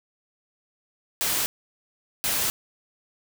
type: noise bursts at uneven times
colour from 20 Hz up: white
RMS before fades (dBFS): -25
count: 2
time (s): 1.21-1.46 / 2.24-2.5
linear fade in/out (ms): 0
effects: none